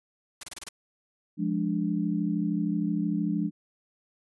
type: noise bursts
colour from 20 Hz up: white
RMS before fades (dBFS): -38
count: 6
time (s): 0.41-0.689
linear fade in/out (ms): 5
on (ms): 24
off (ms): 27
type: chord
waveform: sine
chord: D diminished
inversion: first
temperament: equal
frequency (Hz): 174.61 / 207.7 / 293.7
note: F3 / Ab3 / D4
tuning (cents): 0 / 0 / 0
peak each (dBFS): -29 / -29 / -30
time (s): 1.37-3.51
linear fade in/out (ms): 50
effects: resampled to 24000 Hz